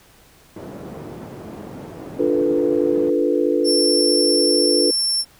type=band-pass noise; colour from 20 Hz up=white; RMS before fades=-35 dBFS; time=0.56-3.1 s; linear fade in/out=5 ms; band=110 to 410 Hz; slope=12 dB/octave
type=chord; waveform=sine; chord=B half-diminished seventh; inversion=first; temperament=equal; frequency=293.7 / 349.2 / 440 / 493.9 Hz; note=D4 / F4 / A4 / B4; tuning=0 / 0 / 0 / 0 cents; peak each=-21 dBFS; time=2.19-4.91 s; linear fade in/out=5 ms
type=tone; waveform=35% pulse; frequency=5410 Hz; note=E8; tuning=44 cents sharp; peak=-15 dBFS; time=3.64-5.25 s; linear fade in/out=50 ms
effects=pink hiss -51 dBFS RMS until 5.39 s